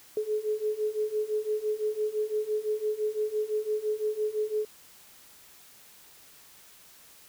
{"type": "beating tone pair", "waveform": "sine", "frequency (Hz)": [423.6, 429.5], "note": ["G#4", "A4"], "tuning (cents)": [34, -42], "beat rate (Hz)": 5.9, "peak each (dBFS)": [-31, -29], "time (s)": [0.17, 4.65], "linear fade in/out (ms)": 2, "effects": ["white hiss -54 dBFS RMS until 7.28 s"]}